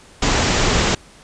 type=low-pass noise; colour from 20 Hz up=pink; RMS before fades=-17 dBFS; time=0.22-0.95 s; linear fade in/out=5 ms; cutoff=7600 Hz; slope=96 dB/octave; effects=pink hiss -46 dBFS RMS until 1.23 s + resampled to 22050 Hz